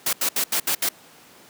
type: noise bursts at uneven times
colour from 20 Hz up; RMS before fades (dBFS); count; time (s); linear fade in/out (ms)
white; -22; 6; 0.06-0.13 / 0.21-0.29 / 0.36-0.44 / 0.52-0.6 / 0.67-0.75 / 0.82-0.89; 5
effects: pink hiss -49 dBFS RMS until 1.49 s + high-pass 200 Hz 12 dB/octave